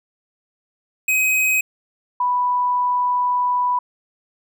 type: tone pair in turn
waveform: square / sine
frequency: 2526 / 987.5 Hz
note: D#7 / B5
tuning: +26 / 0 cents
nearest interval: octave + major third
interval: 1626 cents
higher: first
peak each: -16 dBFS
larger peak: neither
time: 1.08-1.61 / 2.2-3.79 s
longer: second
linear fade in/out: 5 ms
effects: none